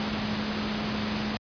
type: tone in noise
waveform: sine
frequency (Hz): 212.1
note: G#3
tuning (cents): +37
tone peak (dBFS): -30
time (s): 0-1.37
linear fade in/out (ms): 0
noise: pink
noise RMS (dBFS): -31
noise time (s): 0-1.37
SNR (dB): -2
effects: high-pass 80 Hz 12 dB/octave + resampled to 11025 Hz